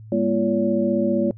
sine tone cluster, 204.1 / 239.4 / 341.9 / 567 Hz, G#3 / A#3 / F4 / C#5, -30 / +46 / -37 / +39 cents, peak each -23 dBFS, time 0.12-1.31 s, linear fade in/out 2 ms, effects noise-tail reverb RT60 0.1 s tail -23 dB re dry + added 109 Hz sine -38 dBFS peak until 1.37 s

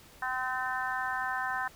harmonic tone, 256.5 Hz, C4, 34 cents flat, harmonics 3 / 4 / 5 / 6 / 7, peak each -36 / -36 / -40 / -35 / -37 dBFS, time 0.22-1.68 s, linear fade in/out 5 ms, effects pink hiss -55 dBFS RMS until 1.75 s

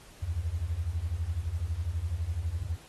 sine beating tone pair, 76.1 / 88.1 Hz, D#2 / F2, -38 / +16 cents, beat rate 12 Hz, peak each -33 / -31 dBFS, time 0.22-2.77 s, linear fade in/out 10 ms, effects pink hiss -54 dBFS RMS until 2.88 s + AAC 32 kbps

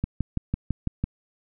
click train, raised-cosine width 5 ms, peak -12 dBFS, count 7, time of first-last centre 0.04-1.04 s, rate 6 Hz, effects none

